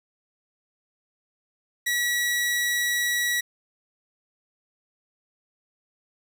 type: tone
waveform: sawtooth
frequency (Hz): 1932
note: B6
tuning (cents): -39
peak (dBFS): -19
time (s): 1.86-3.41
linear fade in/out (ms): 10
effects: none